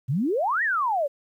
sine exponential two-way sweep, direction up then down, 116.54 to 1934 to 537 Hz, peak -21 dBFS, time 0.08-1.08 s, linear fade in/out 20 ms, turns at 0.63 s, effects 10-bit

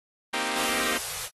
5% pulse chord, C minor seventh, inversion third, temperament equal, 233.1 / 261.6 / 311.1 / 392 Hz, Bb3 / C4 / Eb4 / G4, 0 / 0 / 0 / 0 cents, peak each -21 dBFS, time 0.33-0.98 s, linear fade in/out 10 ms
white band-stop noise, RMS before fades -33 dBFS, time 0.54-1.3 s, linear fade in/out 50 ms, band 160 to 420 Hz, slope 48 dB/octave
effects AAC 32 kbps

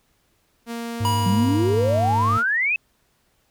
sawtooth tone with pitch glide, 233.1 to 228.4 Hz, A#3 to A#3, 0 to -35 cents, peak -24 dBFS, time 0.66-2.44 s, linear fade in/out 50 ms, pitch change -35 cents, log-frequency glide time 1.67-1.97 s
triangle tone with vibrato, 103 Hz, G#2, 14 cents flat, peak -19 dBFS, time 1-2.38 s, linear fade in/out 10 ms, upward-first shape triangle, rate 12 Hz, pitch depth 52 cents each way
square tone with exponential decay, 970 Hz, B5, 31 cents flat, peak -20 dBFS, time 1.05-2.71 s, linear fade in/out 0 ms, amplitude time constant 360 ms
sine exponential sweep, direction up, 178.6 to 2637 Hz, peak -18 dBFS, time 1.26-2.76 s, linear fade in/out 2 ms
effects pink hiss -65 dBFS RMS until 3.5 s

